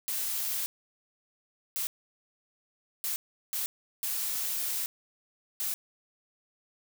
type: noise bursts at uneven times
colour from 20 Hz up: blue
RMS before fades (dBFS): -32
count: 6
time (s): 0.08-0.66 / 1.76-1.87 / 3.04-3.16 / 3.53-3.66 / 4.03-4.86 / 5.6-5.74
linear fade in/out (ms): 0
effects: none